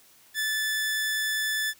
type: tone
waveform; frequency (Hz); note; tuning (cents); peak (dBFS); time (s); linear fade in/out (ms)
sawtooth; 1745; A6; -15; -22; 0.34-1.74; 50
effects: white hiss -57 dBFS RMS until 1.79 s